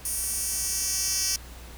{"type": "tone with high-pass filter sweep", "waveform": "10% pulse", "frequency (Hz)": 382.8, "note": "G4", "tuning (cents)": -41, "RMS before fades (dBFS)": -28, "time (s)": [0.05, 1.36], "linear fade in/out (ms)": 2, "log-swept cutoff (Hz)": [9400, 5400], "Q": 1.8, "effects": ["added 60 Hz sine -43 dBFS peak until 1.77 s", "pink hiss -47 dBFS RMS until 1.77 s"]}